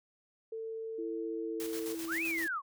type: tone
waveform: sine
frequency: 447.2 Hz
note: A4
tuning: 28 cents sharp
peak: -37 dBFS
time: 0.52-1.95 s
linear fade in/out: 5 ms
type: tone with pitch glide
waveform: sine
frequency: 332.3 to 329.1 Hz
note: E4 to E4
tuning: +14 to -3 cents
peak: -37 dBFS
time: 0.98-2.47 s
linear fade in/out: 10 ms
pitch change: -17 cents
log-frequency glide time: 1.1-1.94 s
type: noise with tremolo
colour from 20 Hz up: white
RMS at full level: -43 dBFS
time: 1.6-2.48 s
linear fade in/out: 0 ms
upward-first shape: square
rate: 7.7 Hz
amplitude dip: 50%
type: linear two-way sweep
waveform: sine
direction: up then down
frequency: 1046.5 to 2637 to 1046.5 Hz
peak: -32 dBFS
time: 2.07-2.62 s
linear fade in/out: 50 ms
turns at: 2.24 s
effects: none